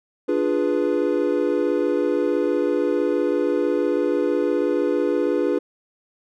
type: chord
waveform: triangle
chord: D diminished seventh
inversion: none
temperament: equal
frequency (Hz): 293.7 / 349.2 / 415.3 / 493.9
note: D4 / F4 / Ab4 / Cb5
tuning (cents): 0 / 0 / 0 / 0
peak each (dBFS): -22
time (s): 0.28-5.59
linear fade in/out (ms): 10
effects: none